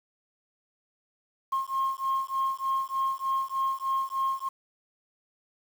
sine beating tone pair, 1070 / 1073.3 Hz, C6 / C6, +38 / +44 cents, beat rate 3.3 Hz, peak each -28 / -28 dBFS, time 1.52-4.49 s, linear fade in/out 10 ms, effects tanh soft clip ceiling -21 dBFS + 8-bit

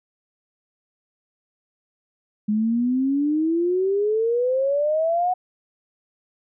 sine exponential sweep, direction up, 207.7 to 740 Hz, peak -18 dBFS, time 2.48-5.34 s, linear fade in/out 10 ms, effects none

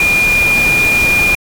sine tone in noise, 2423 Hz, D#7, 47 cents flat, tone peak -9 dBFS, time 0-1.35 s, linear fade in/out 2 ms, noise pink, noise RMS -20 dBFS, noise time 0-1.35 s, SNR +8 dB, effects AAC 64 kbps

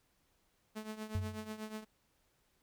sawtooth tone with tremolo, 216.3 Hz, A3, 29 cents flat, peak -35 dBFS, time 0.75-1.85 s, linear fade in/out 20 ms, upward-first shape triangle, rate 8.2 Hz, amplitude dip 80%
sine tone with exponential decay, 93.6 Hz, F#2, 20 cents sharp, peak -30 dBFS, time 1.15-1.61 s, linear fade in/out 0 ms, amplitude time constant 100 ms
effects pink hiss -75 dBFS RMS until 2.62 s

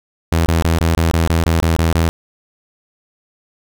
sawtooth tone bursts, 82.41 Hz, E2, in tune, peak -8 dBFS, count 11, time 0.32-2.09 s, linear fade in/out 0 ms, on 140 ms, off 23 ms, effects none

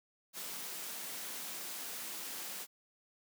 white high-pass noise, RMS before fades -43 dBFS, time 0.33-2.67 s, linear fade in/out 50 ms, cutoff 160 Hz, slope 48 dB/octave, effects none

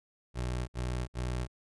25% pulse tone bursts, 61.6 Hz, B1, 4 cents flat, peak -28 dBFS, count 3, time 0.34-1.478 s, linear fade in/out 50 ms, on 340 ms, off 59 ms, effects resampled to 24000 Hz

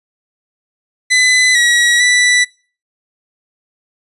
sawtooth tone with pitch steps, 2008 / 1918 / 1971 Hz, B6 / A#6 / B6, +28 / +49 / -4 cents, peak -5 dBFS, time 1.1-2.45 s, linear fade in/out 20 ms, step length 450 ms, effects noise-tail reverb RT60 0.4 s tail -24 dB re dry + resampled to 24000 Hz

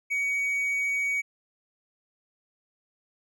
triangle tone, 2253 Hz, C#7, 28 cents sharp, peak -23 dBFS, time 0.1-1.22 s, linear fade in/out 20 ms, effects none

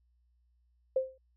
sine tone with exponential decay, 523.3 Hz, C5, in tune, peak -22 dBFS, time 0.96-1.18 s, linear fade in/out 5 ms, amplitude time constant 46 ms, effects added 60 Hz sine -67 dBFS peak until 1.36 s

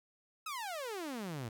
sawtooth exponential sweep, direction down, 1318.5 to 108.3 Hz, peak -35 dBFS, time 0.46-1.49 s, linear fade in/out 5 ms, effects none

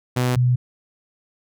sawtooth / sine tone pair in turn, 125 / 124.21 Hz, B2 / B2, +21 / +10 cents, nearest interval unison, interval 11 cents, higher first, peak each -14 dBFS, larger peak neither, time 0.16-0.36 / 0.36-0.56 s, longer neither, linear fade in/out 10 ms, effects none

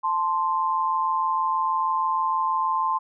sine tone pair together, 879 / 1045.3 Hz, A5 / C6, -2 / -2 cents, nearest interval minor third, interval 300 cents, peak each -26 / -22 dBFS, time 0.03-2.99 s, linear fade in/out 20 ms, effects none

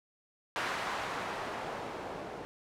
blue noise with low-pass filter sweep, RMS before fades -38 dBFS, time 0.56-2.45 s, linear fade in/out 0 ms, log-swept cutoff 1400 to 510 Hz, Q 0.92, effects none

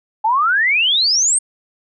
sine exponential sweep, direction up, 841 to 8800 Hz, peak -12 dBFS, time 0.24-1.39 s, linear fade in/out 10 ms, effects none

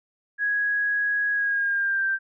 sine tone with pitch glide, 1661.2 to 1572.5 Hz, G#6 to G6, 0 to +5 cents, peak -21 dBFS, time 0.38-2.19 s, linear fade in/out 50 ms, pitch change -95 cents, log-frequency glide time 1.32-2.07 s, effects none

